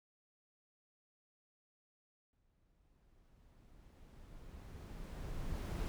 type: noise with exponential growth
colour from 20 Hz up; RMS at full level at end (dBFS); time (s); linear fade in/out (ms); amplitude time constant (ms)
brown; -37; 2.33-5.88; 0; 770
effects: none